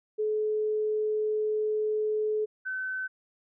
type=tone pair in turn; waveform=sine; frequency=428.4 / 1523.2 Hz; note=A4 / F#6; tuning=-46 / +50 cents; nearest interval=octave + minor seventh; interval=2196 cents; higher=second; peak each=-25 / -30 dBFS; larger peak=first; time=0.18-2.46 / 2.65-3.08 s; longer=first; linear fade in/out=20 ms; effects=none